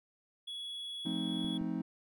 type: tone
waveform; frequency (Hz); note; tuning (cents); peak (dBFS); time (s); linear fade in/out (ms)
triangle; 3370; G#7; +25; -38; 0.47-1.58; 10
type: chord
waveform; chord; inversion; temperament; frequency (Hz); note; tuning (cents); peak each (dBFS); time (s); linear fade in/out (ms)
triangle; F dominant seventh; none; just; 174.61 / 218.3 / 261.9 / 314.3; F3 / A3 / C4 / Eb4; 0 / -13 / +2 / +18; -37; 1.05-1.82; 10
type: clicks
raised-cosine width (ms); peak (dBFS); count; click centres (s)
3; -34; 2; 1.446 / 1.614
effects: none